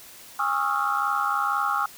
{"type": "tone cluster", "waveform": "sine", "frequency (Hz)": [816, 1103, 1244, 1328, 1390], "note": ["G#5", "C#6", "D#6", "E6", "F6"], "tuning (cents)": [-31, -9, -1, 12, -9], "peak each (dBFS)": -28, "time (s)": [0.39, 1.86], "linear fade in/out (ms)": 5, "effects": ["tanh soft clip ceiling -11 dBFS", "white hiss -46 dBFS RMS until 1.97 s"]}